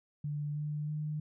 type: tone with pitch steps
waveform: sine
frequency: 147.4 / 149.54 / 151.72 Hz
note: D3 / D3 / D#3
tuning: +7 / +32 / -43 cents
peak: -33 dBFS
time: 0.24-1.2 s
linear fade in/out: 5 ms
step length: 320 ms
effects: none